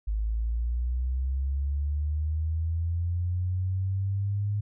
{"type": "linear sweep", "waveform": "sine", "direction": "up", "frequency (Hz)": [51.91, 103.83], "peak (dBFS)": -25, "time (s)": [0.07, 4.61], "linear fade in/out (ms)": 10, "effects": []}